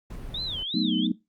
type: noise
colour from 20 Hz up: brown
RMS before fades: -38 dBFS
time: 0.1-0.63 s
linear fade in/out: 5 ms
type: tone with vibrato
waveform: sine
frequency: 3520 Hz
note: A7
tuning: in tune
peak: -29 dBFS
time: 0.34-1.07 s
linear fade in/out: 5 ms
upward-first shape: sine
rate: 2.8 Hz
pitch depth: 260 cents each way
type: chord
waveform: sine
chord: B dominant seventh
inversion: second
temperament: equal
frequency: 185 / 220 / 246.9 / 311.1 Hz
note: F#3 / A3 / B3 / D#4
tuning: 0 / 0 / 0 / 0 cents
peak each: -28 dBFS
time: 0.74-1.12 s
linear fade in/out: 5 ms
effects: noise-tail reverb RT60 0.2 s tail -19 dB re dry + Opus 48 kbps